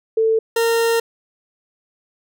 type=tone pair in turn; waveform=sine / 40% pulse; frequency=445.2 / 460.4 Hz; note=A4 / A#4; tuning=+20 / -22 cents; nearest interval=minor second; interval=58 cents; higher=second; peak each=-13 / -14 dBFS; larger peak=first; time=0.17-0.39 / 0.56-1 s; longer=second; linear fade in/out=5 ms; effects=none